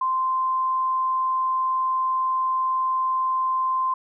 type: tone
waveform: sine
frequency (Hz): 1041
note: C6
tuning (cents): -9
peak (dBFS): -20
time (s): 0.01-3.94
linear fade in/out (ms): 5
effects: none